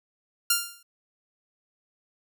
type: tone with exponential decay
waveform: 5% pulse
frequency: 1396.9 Hz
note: F6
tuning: in tune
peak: -6 dBFS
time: 0.5-0.83 s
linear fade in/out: 5 ms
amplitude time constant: 71 ms
effects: none